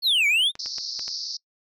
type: exponential two-way sweep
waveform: triangle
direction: down then up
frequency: 4500 to 2217 to 3732 Hz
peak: -16 dBFS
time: 0.02-0.52 s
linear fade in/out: 50 ms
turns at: 0.27 s
type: clicks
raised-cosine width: 0.2 ms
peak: -21 dBFS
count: 5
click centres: 0.554 / 0.66 / 0.783 / 0.994 / 1.08 s
type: band-pass noise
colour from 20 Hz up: pink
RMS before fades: -32 dBFS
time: 0.59-1.37 s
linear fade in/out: 5 ms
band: 4300 to 5600 Hz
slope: 96 dB/octave
effects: noise-tail reverb RT60 0.1 s tail -25 dB re dry